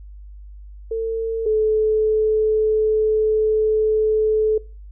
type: tone pair in turn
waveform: sine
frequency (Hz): 450.1 / 433.2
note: A4 / A4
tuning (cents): +39 / -27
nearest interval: minor second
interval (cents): 66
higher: first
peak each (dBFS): -20 / -15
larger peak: second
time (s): 0.91-1.46 / 1.46-4.58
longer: second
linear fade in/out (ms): 5
effects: noise-tail reverb RT60 0.4 s tail -23 dB re dry + added 50 Hz sine -36 dBFS peak until 4.91 s